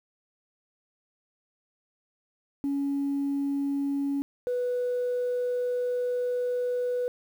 sine tone pair in turn, 280 / 493.3 Hz, C#4 / B4, +18 / -2 cents, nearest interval minor seventh, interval 980 cents, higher second, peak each -24 dBFS, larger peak neither, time 2.64-4.22 / 4.47-7.08 s, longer second, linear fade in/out 0 ms, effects tanh soft clip ceiling -22 dBFS + 9-bit

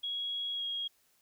sine tone with pitch glide, 3319 to 3279 Hz, G#7 to G#7, -2 to -23 cents, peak -33 dBFS, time 0.03-0.88 s, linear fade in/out 10 ms, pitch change -21 cents, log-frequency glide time 0.54-0.63 s, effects white hiss -70 dBFS RMS until 1.21 s

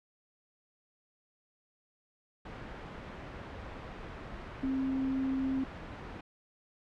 sine tone in noise, 265.6 Hz, C4, 26 cents sharp, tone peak -29 dBFS, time 4.63-5.64 s, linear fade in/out 5 ms, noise pink, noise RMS -43 dBFS, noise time 2.45-6.21 s, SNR +11 dB, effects low-pass 2000 Hz 12 dB/octave

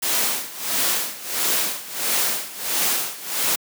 white noise with tremolo, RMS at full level -20 dBFS, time 0.02-3.56 s, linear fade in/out 10 ms, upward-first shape sine, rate 1.5 Hz, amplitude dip 85%, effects high-pass 200 Hz 12 dB/octave

